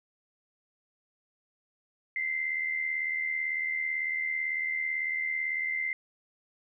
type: tone pair together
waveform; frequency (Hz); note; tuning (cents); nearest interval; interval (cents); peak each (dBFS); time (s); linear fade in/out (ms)
sine; 2005 / 2083; B6 / C7; +26 / -8; minor second; 66; -37 / -29; 2.16-5.93; 2
effects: none